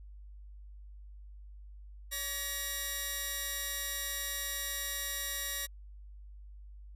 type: tone pair together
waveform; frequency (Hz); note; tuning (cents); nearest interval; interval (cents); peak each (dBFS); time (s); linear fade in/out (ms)
5% pulse; 567.2 / 1900; C#5 / A#6; +40 / +33; octave + major sixth; 2093; -32 / -24; 2.11-5.67; 20
effects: added 50 Hz sine -47 dBFS peak until 6.95 s + resampled to 32000 Hz